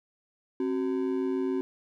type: ring-modulated tone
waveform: triangle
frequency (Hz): 320.9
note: E4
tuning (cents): -46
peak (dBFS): -21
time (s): 0.6-1.61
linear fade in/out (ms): 0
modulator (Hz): 53.6
effects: none